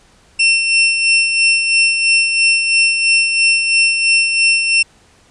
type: tone with tremolo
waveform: sawtooth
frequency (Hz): 2700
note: E7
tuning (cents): +41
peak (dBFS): -5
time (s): 0.39-4.83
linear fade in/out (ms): 10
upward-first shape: sine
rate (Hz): 3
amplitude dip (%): 50
effects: pink hiss -50 dBFS RMS until 5.3 s + resampled to 22050 Hz